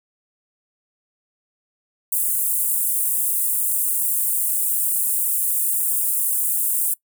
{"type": "high-pass noise", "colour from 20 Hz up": "pink", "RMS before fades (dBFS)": -21, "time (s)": [2.12, 6.94], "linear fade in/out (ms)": 5, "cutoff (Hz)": 8600, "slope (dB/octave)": 48, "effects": ["noise-tail reverb RT60 0.1 s tail -21 dB re dry"]}